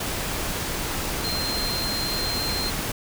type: tone in noise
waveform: sine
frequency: 4165 Hz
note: C8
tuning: 9 cents flat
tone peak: -27 dBFS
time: 1.24-2.7 s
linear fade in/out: 5 ms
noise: pink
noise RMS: -28 dBFS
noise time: 0-2.92 s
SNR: -2 dB
effects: none